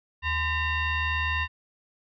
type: tone with frequency modulation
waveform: sine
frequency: 866 Hz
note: A5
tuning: 28 cents flat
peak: -24 dBFS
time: 0.22-1.48 s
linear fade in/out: 50 ms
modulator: 944 Hz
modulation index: 2.3
effects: none